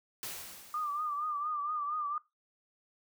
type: noise with exponential decay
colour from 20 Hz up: white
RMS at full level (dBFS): -39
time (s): 0.23-1.48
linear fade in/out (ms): 0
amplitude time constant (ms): 270
type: tone with vibrato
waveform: sine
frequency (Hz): 1195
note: D6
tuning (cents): +30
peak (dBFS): -32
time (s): 0.74-2.18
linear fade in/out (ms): 2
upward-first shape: triangle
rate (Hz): 4.3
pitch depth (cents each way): 83
effects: noise-tail reverb RT60 0.2 s tail -17 dB re dry